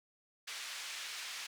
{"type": "band-pass noise", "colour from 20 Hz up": "pink", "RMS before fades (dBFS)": -44, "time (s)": [0.47, 1.47], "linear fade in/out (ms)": 10, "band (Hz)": [1900, 6600], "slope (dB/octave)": 12, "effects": []}